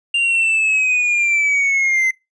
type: linear sweep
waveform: triangle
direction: down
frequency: 2794 to 2053 Hz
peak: -12 dBFS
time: 0.14-2.11 s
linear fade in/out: 5 ms
effects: noise-tail reverb RT60 0.2 s tail -23 dB re dry + resampled to 22050 Hz